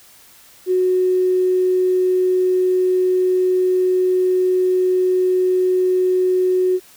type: tone with tanh clipping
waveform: triangle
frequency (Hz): 368.1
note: F#4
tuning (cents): -9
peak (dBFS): -13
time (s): 0.66-6.8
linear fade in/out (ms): 50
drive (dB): 3
effects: white hiss -47 dBFS RMS until 6.96 s